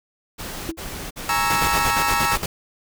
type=noise bursts; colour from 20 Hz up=pink; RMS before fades=-32 dBFS; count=4; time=0.38-1.887 s; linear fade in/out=20 ms; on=340 ms; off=49 ms
type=tone with exponential decay; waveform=sine; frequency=326.9 Hz; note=E4; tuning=14 cents flat; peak=-19 dBFS; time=0.69-0.8 s; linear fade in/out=0 ms; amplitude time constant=22 ms
type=chord; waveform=30% pulse; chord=A# half-diminished seventh; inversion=third; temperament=equal; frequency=830.6 / 932.3 / 1108.7 / 1318.5 Hz; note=G#5 / A#5 / C#6 / E6; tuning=0 / 0 / 0 / 0 cents; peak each=-23 / -21 / -26 / -20 dBFS; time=1.29-2.36 s; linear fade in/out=2 ms
type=noise with tremolo; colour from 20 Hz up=pink; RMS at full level=-24 dBFS; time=1.5-2.46 s; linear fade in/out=2 ms; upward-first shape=square; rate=8.6 Hz; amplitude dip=70%
effects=none